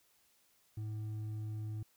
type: tone with hard clipping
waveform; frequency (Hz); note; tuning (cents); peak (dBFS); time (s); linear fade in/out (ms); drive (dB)
sine; 107.7; A2; -37; -39; 0.77-1.83; 5; 4
effects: white hiss -71 dBFS RMS until 1.96 s